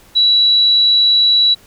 sine tone, 3923 Hz, B7, 12 cents flat, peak -8 dBFS, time 0.15-1.55 s, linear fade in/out 20 ms, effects pink hiss -46 dBFS RMS until 1.66 s

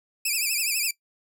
10% pulse tone with vibrato, 2488 Hz, D#7, 1 cent flat, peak -15 dBFS, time 0.25-0.91 s, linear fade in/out 5 ms, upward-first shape triangle, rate 12 Hz, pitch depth 140 cents each way, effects noise-tail reverb RT60 0.1 s tail -19 dB re dry

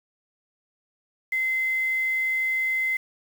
sine tone with quantisation, 2063 Hz, C7, 25 cents flat, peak -22 dBFS, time 1.32-2.97 s, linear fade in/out 5 ms, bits 7, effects none

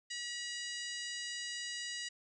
harmonic tone, 964 Hz, B5, 42 cents flat, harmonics 2 / 3 / 4 / 5 / 6 / 7 / 8 / 9, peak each -44 / -45 / -48 / -46 / -52 / -50 / -51 / -56 dBFS, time 0.1-2.09 s, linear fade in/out 10 ms, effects none

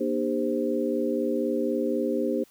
sine tone cluster, 240 / 304 / 400.6 / 521 Hz, B3 / D#4 / G4 / C5, -49 / -40 / +38 / -7 cents, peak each -29 dBFS, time 0-2.44 s, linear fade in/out 10 ms, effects white hiss -59 dBFS RMS until 2.5 s

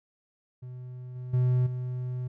triangle tone with level steps, 125.6 Hz, B2, 30 cents sharp, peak -36 / -33 / -19 / -28 dBFS, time 0.62-2.28 s, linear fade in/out 10 ms, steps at 1.15 / 1.33 / 1.66 s, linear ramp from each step 10 ms, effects none

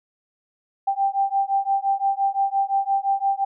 sine beating tone pair, 784 / 789.8 Hz, G5 / G5, 0 / +13 cents, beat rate 5.8 Hz, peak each -22 dBFS, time 0.87-3.45 s, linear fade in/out 10 ms, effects none

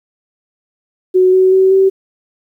sine tone with pitch steps, 370 / 374.7 / 379.5 / 384.4 Hz, F#4 / F#4 / F#4 / G4, 0 / +22 / +44 / -34 cents, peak -6 dBFS, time 1.14-1.9 s, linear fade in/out 20 ms, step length 190 ms, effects 8-bit

